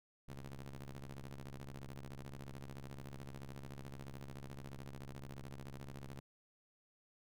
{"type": "ring-modulated tone", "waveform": "sawtooth", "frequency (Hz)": 69.3, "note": "C#2", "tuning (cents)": 0, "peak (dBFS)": -40, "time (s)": [0.28, 6.2], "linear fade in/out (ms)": 5, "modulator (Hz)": 62.4, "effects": []}